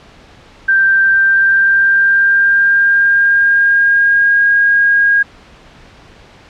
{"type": "tone with pitch glide", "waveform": "sine", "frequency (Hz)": [1572, 1630.3], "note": ["G6", "G#6"], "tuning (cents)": [4, -33], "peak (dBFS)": -7, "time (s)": [0.68, 5.23], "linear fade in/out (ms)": 10, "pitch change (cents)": 63, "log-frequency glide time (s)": [1.07, 4.47], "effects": ["pink hiss -41 dBFS RMS until 6.49 s", "low-pass 4000 Hz 12 dB/octave"]}